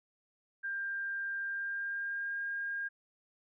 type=tone with pitch glide; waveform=sine; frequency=1593 to 1615.2 Hz; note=G6 to G#6; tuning=+27 to -49 cents; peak=-34 dBFS; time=0.63-2.89 s; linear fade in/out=20 ms; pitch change=+24 cents; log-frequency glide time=1.44-2.41 s; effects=none